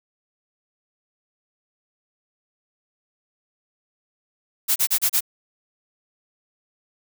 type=noise bursts; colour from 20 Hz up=blue; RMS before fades=-19 dBFS; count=5; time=4.68-5.208 s; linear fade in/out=20 ms; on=80 ms; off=32 ms; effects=none